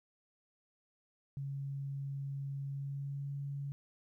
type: tone with pitch glide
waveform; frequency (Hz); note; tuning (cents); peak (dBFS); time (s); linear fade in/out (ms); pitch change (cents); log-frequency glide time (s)
sine; 138.59 to 140.52; C#3 to C#3; 0 to +24; -37; 1.37-3.72; 0; +24; 2.65-3.32
effects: 13-bit